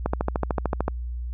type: click train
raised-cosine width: 1 ms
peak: -9 dBFS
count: 12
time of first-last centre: 0.06-0.881 s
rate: 13.4 Hz
effects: added 60 Hz sine -28 dBFS peak until 1.33 s